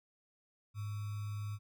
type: tone with sample-and-hold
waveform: sine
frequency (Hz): 103.83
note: G#2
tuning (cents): 0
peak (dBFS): -37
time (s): 0.74-1.59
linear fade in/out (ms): 50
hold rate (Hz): 1225
effects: none